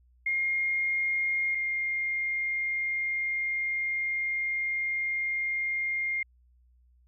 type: tone pair in turn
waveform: sine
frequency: 2131 / 2120 Hz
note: C7 / C7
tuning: +31 / +22 cents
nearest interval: unison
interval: 9 cents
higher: first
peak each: -25 / -27 dBFS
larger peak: first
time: 0.26-1.55 / 1.55-6.23 s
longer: second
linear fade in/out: 5 ms
effects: added 61 Hz sine -59 dBFS peak until 7.07 s